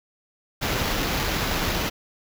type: noise with sample-and-hold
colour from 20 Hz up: pink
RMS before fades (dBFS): -25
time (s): 0.61-1.9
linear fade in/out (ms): 20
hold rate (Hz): 8820
effects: none